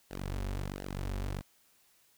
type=tone with flanger; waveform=sawtooth; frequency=47.76 Hz; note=G1; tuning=44 cents flat; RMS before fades=-37 dBFS; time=0.1-1.42 s; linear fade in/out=20 ms; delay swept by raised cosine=0.84 to 6.64 ms; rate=1.4 Hz; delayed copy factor=-0.8; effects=white hiss -67 dBFS RMS until 2.17 s